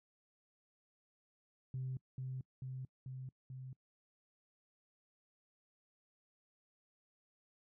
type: tone with echo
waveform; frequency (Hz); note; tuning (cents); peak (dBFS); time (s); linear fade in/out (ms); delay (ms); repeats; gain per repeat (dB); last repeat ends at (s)
sine; 130; C3; -11; -37; 1.74-1.97; 2; 440; 4; -2; 3.73
effects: noise-tail reverb RT60 0.1 s tail -25 dB re dry + tanh soft clip ceiling -34 dBFS